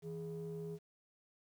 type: ring-modulated tone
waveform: triangle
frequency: 126.1 Hz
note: B2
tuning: 36 cents sharp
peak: -35 dBFS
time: 0.02-0.79 s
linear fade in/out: 50 ms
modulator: 289 Hz
effects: tanh soft clip ceiling -35 dBFS + 11-bit